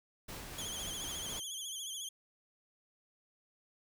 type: noise with tremolo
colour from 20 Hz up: pink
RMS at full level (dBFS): -45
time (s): 0.28-1.4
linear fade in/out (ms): 10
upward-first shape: sine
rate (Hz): 4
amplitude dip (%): 25
type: tone with vibrato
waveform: 20% pulse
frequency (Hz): 3237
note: G#7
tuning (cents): -45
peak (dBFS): -34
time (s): 0.58-2.09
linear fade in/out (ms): 5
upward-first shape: sine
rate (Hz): 14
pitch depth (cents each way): 87
effects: none